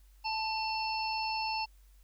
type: harmonic tone with a mistuned harmonic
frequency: 879 Hz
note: A5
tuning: 2 cents flat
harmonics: 1 / 3 / 5 / 6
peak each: -33 / -38 / -40 / -41 dBFS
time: 0.24-1.66 s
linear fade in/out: 20 ms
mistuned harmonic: 3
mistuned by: +38 cents
effects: added 48 Hz sine -56 dBFS peak until 2.03 s + white hiss -70 dBFS RMS until 2.03 s